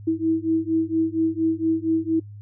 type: beating tone pair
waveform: sine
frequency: 321.8 / 326.1 Hz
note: E4 / E4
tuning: -42 / -19 cents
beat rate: 4.3 Hz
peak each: -22 dBFS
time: 0.07-2.2 s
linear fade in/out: 10 ms
effects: noise-tail reverb RT60 0.1 s tail -20 dB re dry + added 103 Hz sine -37 dBFS peak until 2.41 s